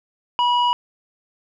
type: tone with low-pass filter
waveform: square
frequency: 972 Hz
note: B5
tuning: 28 cents flat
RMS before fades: -18 dBFS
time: 0.39-0.73 s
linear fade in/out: 0 ms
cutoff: 2300 Hz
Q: 5.5
effects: none